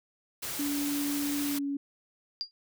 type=noise; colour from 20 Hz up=white; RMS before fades=-36 dBFS; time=0.42-1.59 s; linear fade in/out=10 ms
type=tone with pitch glide; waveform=sine; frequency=287.1 to 281 Hz; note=D4 to C#4; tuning=-39 to +24 cents; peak=-29 dBFS; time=0.59-1.77 s; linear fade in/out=5 ms; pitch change=-37 cents; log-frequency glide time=1.46-1.64 s
type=tone with exponential decay; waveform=sine; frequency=4796 Hz; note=D8; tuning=36 cents sharp; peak=-26 dBFS; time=2.41-2.51 s; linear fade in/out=0 ms; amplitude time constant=20 ms
effects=none